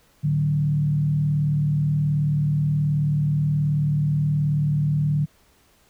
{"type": "tone with frequency modulation", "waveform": "sine", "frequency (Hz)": 148.3, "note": "D3", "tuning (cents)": 17, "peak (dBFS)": -18, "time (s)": [0.23, 5.26], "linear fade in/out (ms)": 20, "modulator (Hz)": 38.7, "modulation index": 0.51, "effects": ["pink hiss -59 dBFS RMS until 5.89 s"]}